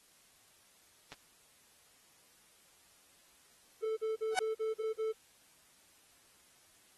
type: clicks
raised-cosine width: 0.2 ms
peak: -30 dBFS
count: 2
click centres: 1.12 / 1.127 s
type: tone bursts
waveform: triangle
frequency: 440 Hz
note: A4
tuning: in tune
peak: -30 dBFS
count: 7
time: 3.82-5.128 s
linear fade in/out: 20 ms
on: 150 ms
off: 43 ms
type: tone with exponential growth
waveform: sawtooth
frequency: 748 Hz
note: F#5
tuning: 19 cents sharp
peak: -20 dBFS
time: 4.31-4.39 s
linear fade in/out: 1 ms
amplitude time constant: 17 ms
effects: white hiss -65 dBFS RMS until 6.97 s + AAC 32 kbps